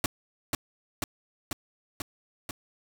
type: noise with echo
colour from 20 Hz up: pink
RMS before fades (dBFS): -26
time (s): 0.04-0.06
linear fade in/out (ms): 2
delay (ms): 490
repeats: 5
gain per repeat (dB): -2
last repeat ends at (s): 2.51
effects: none